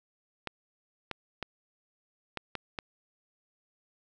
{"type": "clicks", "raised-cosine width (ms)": 0.3, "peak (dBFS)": -18, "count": 6, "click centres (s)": [0.473, 1.113, 1.427, 2.373, 2.553, 2.788], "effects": []}